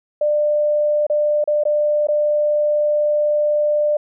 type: tone with dropouts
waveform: sine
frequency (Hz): 596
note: D5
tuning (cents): +25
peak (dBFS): -14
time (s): 0.21-3.97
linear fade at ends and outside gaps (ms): 5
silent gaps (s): 1.067-1.098 / 1.441-1.475 / 1.637-1.652 / 2.071-2.085
effects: none